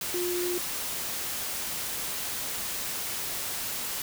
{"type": "tone in noise", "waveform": "sine", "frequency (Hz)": 354.2, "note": "F4", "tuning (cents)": 24, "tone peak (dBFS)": -28, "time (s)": [0.14, 0.58], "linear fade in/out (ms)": 2, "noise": "white", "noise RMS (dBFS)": -33, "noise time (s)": [0.01, 4.02], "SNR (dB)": 2, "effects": []}